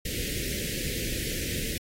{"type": "band-stop noise", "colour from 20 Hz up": "pink", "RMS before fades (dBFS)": -32, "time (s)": [0.05, 1.78], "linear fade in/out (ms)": 5, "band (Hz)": [520, 1800], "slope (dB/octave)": 48, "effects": ["AAC 48 kbps"]}